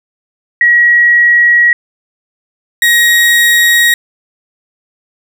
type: tone pair in turn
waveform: sine / 35% pulse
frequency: 1910 / 1890.2 Hz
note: A#6 / A#6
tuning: +42 / +24 cents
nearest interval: unison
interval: 18 cents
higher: first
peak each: -4 dBFS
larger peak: neither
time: 0.61-1.73 / 2.82-3.94 s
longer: neither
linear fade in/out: 2 ms
effects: none